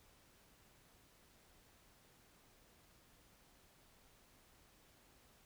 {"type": "silence", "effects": ["pink hiss -68 dBFS RMS until 5.45 s"]}